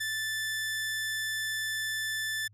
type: tone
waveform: sawtooth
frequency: 1757 Hz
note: A6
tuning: 3 cents flat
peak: -27 dBFS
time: 0-2.48 s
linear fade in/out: 10 ms
effects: added 103 Hz sine -56 dBFS peak until 2.53 s + resampled to 32000 Hz